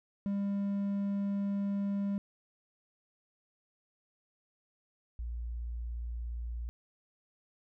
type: tone pair in turn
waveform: triangle / sine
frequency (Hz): 200 / 58.54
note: G3 / A#1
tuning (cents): +35 / +8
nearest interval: octave + major sixth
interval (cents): 2127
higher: first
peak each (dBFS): -28 / -35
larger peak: first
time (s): 0.26-2.18 / 5.19-6.69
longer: first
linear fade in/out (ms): 0
effects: none